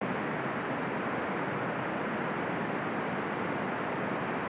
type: band-pass noise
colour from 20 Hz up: pink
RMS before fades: -33 dBFS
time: 0.01-4.48 s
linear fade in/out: 5 ms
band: 150 to 2100 Hz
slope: 24 dB/octave
effects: resampled to 8000 Hz